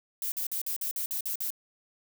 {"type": "noise bursts", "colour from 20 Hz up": "violet", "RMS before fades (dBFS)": -32, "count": 9, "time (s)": [0.22, 1.504], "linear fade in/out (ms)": 2, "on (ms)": 100, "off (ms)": 48, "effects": []}